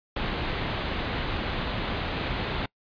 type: low-pass noise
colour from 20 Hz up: pink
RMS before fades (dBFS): -30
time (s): 0.16-2.66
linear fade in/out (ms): 5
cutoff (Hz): 4100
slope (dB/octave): 48
effects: noise-tail reverb RT60 0.1 s tail -25 dB re dry + resampled to 11025 Hz